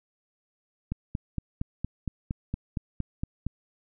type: click train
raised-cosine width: 5 ms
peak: -17 dBFS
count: 12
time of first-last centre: 0.92-3.466 s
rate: 4.32 Hz
effects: none